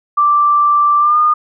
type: tone with pitch glide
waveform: sine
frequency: 1174 to 1218.9 Hz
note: D6 to D#6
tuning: -1 to -36 cents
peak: -8 dBFS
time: 0.17-1.34 s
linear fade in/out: 10 ms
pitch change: +65 cents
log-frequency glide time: 0.99-1.18 s
effects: none